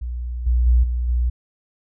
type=tone with level steps; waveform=sine; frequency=60.5 Hz; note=B1; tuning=35 cents flat; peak=-24 / -14 / -11 / -19 / -16 dBFS; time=0.01-1.3 s; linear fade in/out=10 ms; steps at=0.46 / 0.66 / 0.83 / 1.08 s; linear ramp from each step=10 ms; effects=none